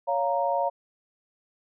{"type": "chord", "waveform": "sine", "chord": "Bb minor", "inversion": "first", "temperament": "just", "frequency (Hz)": [559.4, 699.2, 932.3], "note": ["Db5", "F5", "Bb5"], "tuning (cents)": [16, 2, 0], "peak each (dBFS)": -27, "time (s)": [0.07, 0.7], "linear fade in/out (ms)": 20, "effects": []}